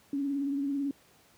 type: tone with vibrato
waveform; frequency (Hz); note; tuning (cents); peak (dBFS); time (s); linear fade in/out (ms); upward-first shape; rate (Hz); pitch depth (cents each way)
sine; 279.7; C#4; +16; -28; 0.13-0.91; 2; triangle; 18; 55
effects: pink hiss -61 dBFS RMS until 1.37 s + high-pass 100 Hz 12 dB/octave